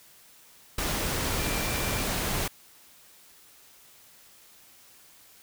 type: tone in noise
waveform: sine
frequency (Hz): 2365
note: D7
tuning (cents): +12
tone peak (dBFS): -38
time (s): 1.39-2.02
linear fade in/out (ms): 5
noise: pink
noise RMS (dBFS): -29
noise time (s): 0.78-2.48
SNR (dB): -12
effects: white hiss -55 dBFS RMS until 5.42 s